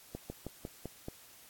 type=slowing click train; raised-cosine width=2 ms; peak=-26 dBFS; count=6; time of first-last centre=0.15-1.084 s; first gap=150 ms; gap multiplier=1.11; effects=white hiss -57 dBFS RMS until 1.49 s + AAC 64 kbps